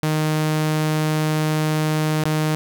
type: tone with dropouts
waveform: sawtooth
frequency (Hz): 154.8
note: D#3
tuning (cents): -9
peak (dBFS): -14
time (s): 0.03-2.55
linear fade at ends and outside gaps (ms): 0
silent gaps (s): 2.237-2.255
effects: none